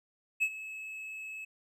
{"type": "tone with ADSR envelope", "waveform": "triangle", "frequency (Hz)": 2588, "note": "E7", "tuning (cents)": -32, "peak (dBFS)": -22, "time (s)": [0.4, 1.45], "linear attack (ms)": 26, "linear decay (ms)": 62, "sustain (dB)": -16, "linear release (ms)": 8, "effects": []}